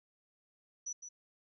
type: tone with echo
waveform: sine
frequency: 5920 Hz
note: F#8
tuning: in tune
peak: -37 dBFS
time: 0.86-0.93 s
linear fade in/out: 10 ms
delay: 160 ms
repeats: 1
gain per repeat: -8 dB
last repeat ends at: 1.09 s
effects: none